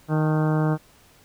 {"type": "harmonic tone with a mistuned harmonic", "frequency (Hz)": 155.2, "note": "D#3", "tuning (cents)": -4, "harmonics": [1, 2, 3, 4, 5, 6, 7, 8, 9, 10], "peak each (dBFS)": [-20, -26, -30, -32, -34, -36, -37, -38, -39, -40], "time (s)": [0.08, 0.78], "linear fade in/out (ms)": 50, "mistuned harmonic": 6, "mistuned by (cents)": -53, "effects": ["pink hiss -55 dBFS RMS until 1.24 s"]}